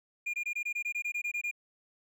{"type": "tone bursts", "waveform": "triangle", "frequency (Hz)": 2417, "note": "D7", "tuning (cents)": 49, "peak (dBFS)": -29, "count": 13, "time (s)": [0.26, 1.513], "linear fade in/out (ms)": 10, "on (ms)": 77, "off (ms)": 21, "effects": []}